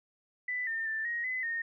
sine tone with pitch steps, 1991 / 1808 / 1773 / 1881 / 2021 / 1843 Hz, B6 / A6 / A6 / A#6 / B6 / A#6, +14 / +47 / +13 / +15 / +39 / -20 cents, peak -31 dBFS, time 0.48-1.62 s, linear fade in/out 5 ms, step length 190 ms, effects none

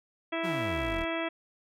harmonic tone, 329.6 Hz, E4, in tune, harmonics 1 / 2 / 3 / 4 / 5 / 6 / 7 / 8 / 10, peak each -34 / -34 / -41 / -40 / -43 / -39 / -42 / -41 / -43 dBFS, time 0.32-1.29 s, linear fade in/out 10 ms
30% pulse exponential sweep, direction down, 200 to 34.65 Hz, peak -32 dBFS, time 0.43-1.05 s, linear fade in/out 20 ms
effects none

